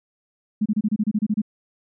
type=tone bursts; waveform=sine; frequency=212.2 Hz; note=G#3; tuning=38 cents sharp; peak=-17 dBFS; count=11; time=0.61-1.418 s; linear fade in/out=10 ms; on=48 ms; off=28 ms; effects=none